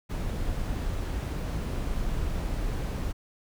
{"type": "noise", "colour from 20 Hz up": "brown", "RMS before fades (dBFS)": -30, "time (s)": [0.09, 3.13], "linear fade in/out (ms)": 20, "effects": []}